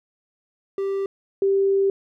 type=tone pair in turn; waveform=triangle / sine; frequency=392 / 392 Hz; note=G4 / G4; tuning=0 / 0 cents; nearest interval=unison; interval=0 cents; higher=neither; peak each=-20 / -16 dBFS; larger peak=second; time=0.78-1.06 / 1.42-1.9 s; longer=second; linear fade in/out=2 ms; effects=none